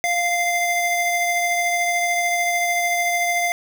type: tone pair together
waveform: square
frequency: 698.5 / 2082 Hz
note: F5 / C7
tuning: 0 / -9 cents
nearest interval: octave + perfect fifth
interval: 1891 cents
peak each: -22 dBFS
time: 0.04-3.52 s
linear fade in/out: 0 ms
effects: none